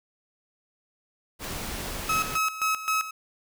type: noise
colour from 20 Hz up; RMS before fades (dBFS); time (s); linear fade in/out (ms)
pink; -34; 1.39-2.39; 50
type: tone with tremolo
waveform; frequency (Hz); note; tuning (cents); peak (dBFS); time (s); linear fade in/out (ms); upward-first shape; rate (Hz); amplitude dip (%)
30% pulse; 1285; E6; -45; -20; 2.09-3.11; 5; square; 3.8; 75
effects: none